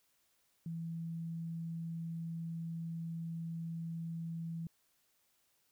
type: tone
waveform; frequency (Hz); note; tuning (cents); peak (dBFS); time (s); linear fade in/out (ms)
sine; 165.5; E3; +7; -38; 0.66-4.67; 2
effects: white hiss -75 dBFS RMS until 5.71 s